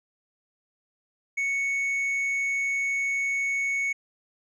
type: tone with tanh clipping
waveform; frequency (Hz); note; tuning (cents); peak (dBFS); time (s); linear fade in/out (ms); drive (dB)
sine; 2217; C#7; 0; -25; 1.37-3.93; 10; 4
effects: none